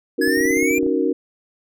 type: chord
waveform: sine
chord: D# minor seventh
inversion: third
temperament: equal with one note detuned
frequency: 277.2 / 311.1 / 371.3 / 466.2 Hz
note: C#4 / D#4 / F#4 / A#4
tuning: 0 / 0 / +6 / 0 cents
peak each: -22 dBFS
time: 0.18-1.13 s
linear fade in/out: 10 ms
type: exponential sweep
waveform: square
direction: up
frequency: 1667 to 2411 Hz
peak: -21 dBFS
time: 0.21-0.79 s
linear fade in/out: 10 ms
type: clicks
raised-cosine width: 2 ms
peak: -21 dBFS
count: 11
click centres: 0.278 / 0.374 / 0.407 / 0.455 / 0.507 / 0.571 / 0.628 / 0.71 / 0.782 / 0.831 / 0.865 s
effects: none